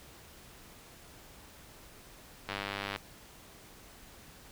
click train, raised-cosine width 0.3 ms, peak -19 dBFS, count 48, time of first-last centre 2.49-2.961 s, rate 99.8 Hz, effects pink hiss -54 dBFS RMS until 4.51 s

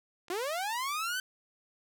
clicks, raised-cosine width 0.2 ms, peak -36 dBFS, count 2, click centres 0.283 / 0.313 s
sawtooth linear sweep, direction up, 333.9 to 1549 Hz, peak -28 dBFS, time 0.3-1.2 s, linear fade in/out 2 ms
effects none

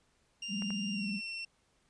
30% pulse tone with pitch glide, 2795 to 2709 Hz, F7 to E7, +1 to +47 cents, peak -35 dBFS, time 0.42-1.45 s, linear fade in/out 5 ms, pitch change -54 cents, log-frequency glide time 0.92-1.09 s
sine tone with vibrato, 202.9 Hz, G#3, 40 cents flat, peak -34 dBFS, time 0.48-1.21 s, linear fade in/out 50 ms, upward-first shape triangle, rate 20 Hz, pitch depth 200 cents each way
clicks, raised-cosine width 0.5 ms, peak -30 dBFS, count 2, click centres 0.622 / 0.705 s
effects pink hiss -72 dBFS RMS until 1.89 s + resampled to 22050 Hz

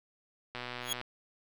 click train, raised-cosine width 0.3 ms, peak -23 dBFS, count 58, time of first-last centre 0.55-1.013 s, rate 123 Hz
sawtooth tone with exponential growth, 3322 Hz, G#7, in tune, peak -24 dBFS, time 0.81-0.93 s, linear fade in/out 5 ms, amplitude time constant 25 ms
effects none

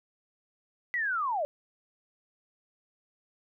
sine linear sweep, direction down, 2000 to 554.4 Hz, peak -27 dBFS, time 0.94-1.45 s, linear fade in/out 0 ms, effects none

